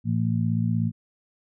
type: harmonic tone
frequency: 56.4 Hz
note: A1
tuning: 44 cents sharp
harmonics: 2 / 3 / 4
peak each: -24 / -26 / -27 dBFS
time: 0.04-0.92 s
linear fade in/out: 50 ms
effects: none